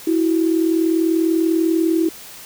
sine tone pair together, 327.1 / 367.2 Hz, E4 / F#4, -13 / -13 cents, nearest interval major second, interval 200 cents, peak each -15 / -21 dBFS, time 0.07-2.09 s, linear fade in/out 5 ms, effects white hiss -38 dBFS RMS until 2.45 s

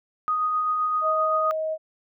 sine tone with tremolo, 1244.5 Hz, D#6, in tune, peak -20 dBFS, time 0.28-1.51 s, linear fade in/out 0 ms, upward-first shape sine, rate 7.7 Hz, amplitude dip 25%
sine tone, 631 Hz, D#5, 24 cents sharp, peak -24 dBFS, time 1.01-1.78 s, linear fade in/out 50 ms
effects none

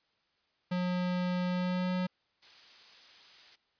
square tone with pitch glide, 180 to 182.51 Hz, F#3 to F#3, -47 to -23 cents, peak -30 dBFS, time 0.71-2.07 s, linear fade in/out 10 ms, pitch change +24 cents, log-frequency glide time 1.47-1.92 s
blue noise, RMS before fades -48 dBFS, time 2.42-3.56 s, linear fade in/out 10 ms
effects white hiss -74 dBFS RMS until 3.79 s + resampled to 11025 Hz

